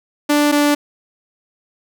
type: tone pair in turn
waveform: sawtooth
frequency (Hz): 293.7 / 292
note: D4 / D4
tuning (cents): 0 / -10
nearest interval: unison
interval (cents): 10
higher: first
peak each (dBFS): -8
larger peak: neither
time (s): 0.29-0.52 / 0.52-0.75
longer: neither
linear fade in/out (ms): 10
effects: none